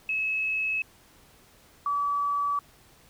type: tone pair in turn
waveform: sine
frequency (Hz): 2582 / 1147.3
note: E7 / D6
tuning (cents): -37 / -41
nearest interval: octave + major second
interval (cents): 1404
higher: first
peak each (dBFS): -25 / -24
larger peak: second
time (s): 0.09-0.82 / 1.86-2.59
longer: neither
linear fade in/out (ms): 2
effects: pink hiss -57 dBFS RMS until 3.09 s